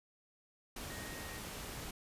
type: tone in noise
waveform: sine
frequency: 1869 Hz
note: A#6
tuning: 4 cents sharp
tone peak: -51 dBFS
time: 0.9-1.39 s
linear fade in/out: 5 ms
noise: pink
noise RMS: -45 dBFS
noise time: 0.76-1.91 s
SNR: -9 dB
effects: resampled to 32000 Hz